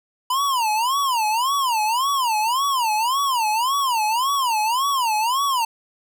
square tone with vibrato, 980 Hz, B5, 14 cents flat, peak -19 dBFS, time 0.3-5.65 s, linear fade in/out 5 ms, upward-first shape sine, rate 1.8 Hz, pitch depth 250 cents each way, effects none

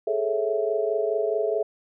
sine chord, A major seventh, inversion third, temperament equal, 415.3 / 440 / 554.4 / 659.3 Hz, G#4 / A4 / C#5 / E5, 0 / 0 / 0 / 0 cents, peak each -27 / -26 / -32 / -27 dBFS, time 0.07-1.63 s, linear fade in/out 5 ms, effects none

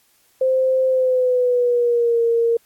sine tone with pitch glide, 521 to 464.2 Hz, C5 to A#4, -7 to -7 cents, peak -14 dBFS, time 0.41-2.57 s, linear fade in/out 5 ms, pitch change -200 cents, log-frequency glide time 0.88-2.21 s, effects white hiss -59 dBFS RMS until 2.65 s + AAC 64 kbps

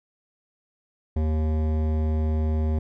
sine tone with hard clipping, 77.9 Hz, D#2, 3 cents sharp, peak -23 dBFS, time 1.16-2.79 s, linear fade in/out 5 ms, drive 15 dB, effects none

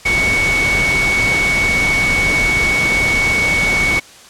sine tone in noise, 2226 Hz, C#7, 7 cents sharp, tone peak -13 dBFS, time 0.05-4 s, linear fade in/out 10 ms, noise pink, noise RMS -20 dBFS, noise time 0.05-4 s, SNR +4 dB, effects white hiss -40 dBFS RMS until 4.29 s + low-pass 8000 Hz 12 dB/octave

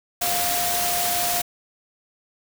sine tone in noise, 704 Hz, F5, 14 cents sharp, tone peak -26 dBFS, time 0.21-1.42 s, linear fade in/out 10 ms, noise white, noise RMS -24 dBFS, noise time 0.21-1.42 s, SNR -5 dB, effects none

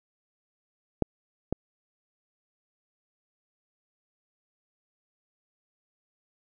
clicks, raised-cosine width 2 ms, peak -9 / -13 dBFS, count 2, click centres 1.023 / 1.526 s, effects none

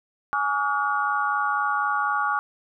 sine tone cluster, 835 / 1141 / 1245 / 1431 Hz, G#5 / C#6 / D#6 / F6, +9 / +50 / +1 / +42 cents, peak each -27 / -25 / -32 / -26 dBFS, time 0.33-2.39 s, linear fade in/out 0 ms, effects none

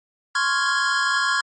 square chord, Db major seventh, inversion third, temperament equal, 1046.5 / 1108.7 / 1396.9 / 1661.2 Hz, C6 / Db6 / F6 / Ab6, 0 / 0 / 0 / 0 cents, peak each -27 / -27 / -25 / -23 dBFS, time 0.35-1.41 s, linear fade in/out 5 ms, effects MP3 32 kbps

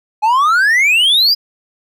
triangle exponential sweep, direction up, 830.6 to 4993 Hz, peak -7 dBFS, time 0.22-1.35 s, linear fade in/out 20 ms, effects none

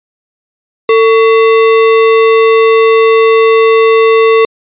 sine tone with sample-and-hold, 450 Hz, A4, 39 cents sharp, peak -3 dBFS, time 0.89-4.45 s, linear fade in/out 2 ms, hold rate 1575 Hz, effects resampled to 8000 Hz

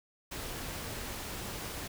pink noise, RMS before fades -40 dBFS, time 0.31-1.88 s, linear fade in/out 10 ms, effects none

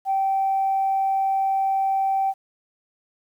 sine tone, 776 Hz, G5, 18 cents flat, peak -18 dBFS, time 0.05-2.34 s, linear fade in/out 50 ms, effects tanh soft clip ceiling -14 dBFS + 9-bit

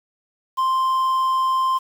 triangle tone, 1046.5 Hz, C6, in tune, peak -15 dBFS, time 0.57-1.79 s, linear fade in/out 20 ms, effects 7-bit

